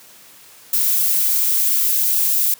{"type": "noise with high-pass filter sweep", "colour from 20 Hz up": "violet", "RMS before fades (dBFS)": -17, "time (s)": [0.73, 2.54], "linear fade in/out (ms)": 2, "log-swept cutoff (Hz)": [290, 2400], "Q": 0.76, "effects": ["white hiss -45 dBFS RMS until 2.59 s", "high-pass 100 Hz 12 dB/octave"]}